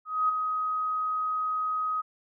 sine tone with ADSR envelope, 1259 Hz, D#6, 20 cents sharp, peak -20 dBFS, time 0.05-2.02 s, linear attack 240 ms, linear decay 10 ms, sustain -6 dB, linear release 19 ms, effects none

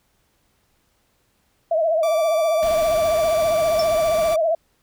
sine tone with vibrato, 647 Hz, E5, 32 cents flat, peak -16 dBFS, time 1.71-4.55 s, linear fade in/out 5 ms, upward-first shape triangle, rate 15 Hz, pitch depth 100 cents each way
sawtooth tone, 1165 Hz, D6, 14 cents flat, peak -25 dBFS, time 2.03-4.36 s, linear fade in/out 2 ms
pink noise, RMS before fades -34 dBFS, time 2.62-4.35 s, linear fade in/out 10 ms
triangle tone with exponential decay, 5370 Hz, E8, 31 cents sharp, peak -20 dBFS, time 3.79-3.89 s, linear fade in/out 5 ms, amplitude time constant 20 ms
effects pink hiss -65 dBFS RMS until 4.82 s

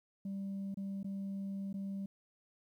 sine tone with dropouts, 196 Hz, G3, in tune, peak -35 dBFS, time 0.25-2.06 s, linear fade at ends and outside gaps 5 ms, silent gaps 0.744-0.771 / 1.031-1.044 / 1.729-1.74 s, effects tanh soft clip ceiling -36 dBFS + 12-bit

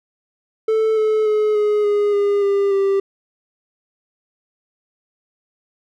triangle tone with pitch steps, 440 / 432.9 / 426 / 419.2 / 412.4 / 405.8 / 399.3 / 392.9 Hz, A4 / A4 / G#4 / G#4 / G#4 / G#4 / G4 / G4, 0 / -28 / +44 / +16 / -12 / -40 / +32 / +4 cents, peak -12 dBFS, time 0.68-3 s, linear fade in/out 5 ms, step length 290 ms, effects none

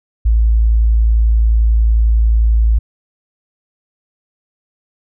sine tone, 55.6 Hz, A1, 19 cents sharp, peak -8 dBFS, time 0.25-2.79 s, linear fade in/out 10 ms, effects none

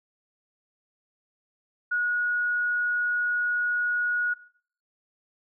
sine tone, 1453 Hz, F#6, 32 cents flat, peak -23 dBFS, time 1.91-4.34 s, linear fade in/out 10 ms, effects noise-tail reverb RT60 0.5 s tail -17 dB re dry

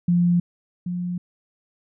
sine tone pair in turn, 174.61 / 177.46 Hz, F3 / F3, 0 / +28 cents, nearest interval unison, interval 28 cents, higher second, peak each -15 / -24 dBFS, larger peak first, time 0.08-0.4 / 0.86-1.18 s, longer neither, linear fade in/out 5 ms, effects none

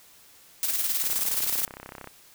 blue noise with tremolo, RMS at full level -25 dBFS, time 0.63-1.65 s, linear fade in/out 0 ms, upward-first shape square, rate 19 Hz, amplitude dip 45%
click train, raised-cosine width 0.5 ms, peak -24 dBFS, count 35, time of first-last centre 1.04-2.073 s, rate 32.9 Hz
effects white hiss -54 dBFS RMS until 2.34 s

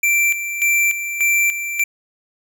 square tone with tremolo, 2349 Hz, D7, in tune, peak -14 dBFS, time 0.03-1.84 s, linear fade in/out 5 ms, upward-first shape square, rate 1.7 Hz, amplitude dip 65%, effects none

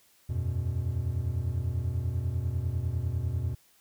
triangle chord, E suspended second, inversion none, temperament equal with one note detuned, 82.41 / 92.5 / 121.98 Hz, E2 / F#2 / B2, 0 / 0 / -21 cents, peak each -30 dBFS, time 0.29-3.55 s, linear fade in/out 10 ms, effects white hiss -63 dBFS RMS until 3.8 s

